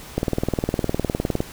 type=click train; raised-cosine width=2 ms; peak=-7 dBFS; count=25; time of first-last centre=0.18-1.404 s; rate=19.6 Hz; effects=pink hiss -40 dBFS RMS until 1.52 s